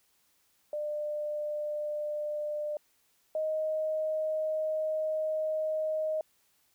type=tone pair in turn; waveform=sine; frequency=598 / 624.3 Hz; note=D5 / D#5; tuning=+31 / +6 cents; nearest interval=minor second; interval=75 cents; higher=second; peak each=-31 / -28 dBFS; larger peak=second; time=0.73-2.77 / 3.35-6.21 s; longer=second; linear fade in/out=2 ms; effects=white hiss -70 dBFS RMS until 6.74 s